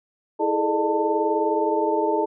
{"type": "tone cluster", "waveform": "sine", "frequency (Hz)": [326.6, 420.5, 439.9, 606, 890], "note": ["E4", "G#4", "A4", "D#5", "A5"], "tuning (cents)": [-16, 22, 0, -46, 20], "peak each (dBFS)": [-26, -24, -28, -27, -24], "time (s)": [0.39, 2.26], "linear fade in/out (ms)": 20, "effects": []}